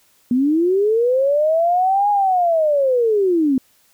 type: linear two-way sweep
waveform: sine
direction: up then down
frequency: 237.5 to 830.6 to 252.7 Hz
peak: -13 dBFS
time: 0.31-3.58 s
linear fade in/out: 2 ms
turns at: 2.1 s
effects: white hiss -57 dBFS RMS until 3.93 s